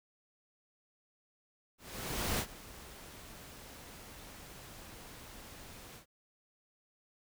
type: noise with ADSR envelope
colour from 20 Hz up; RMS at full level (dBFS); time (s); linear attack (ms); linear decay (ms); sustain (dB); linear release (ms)
pink; -33; 1.78-6.06; 610; 68; -18; 98
effects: none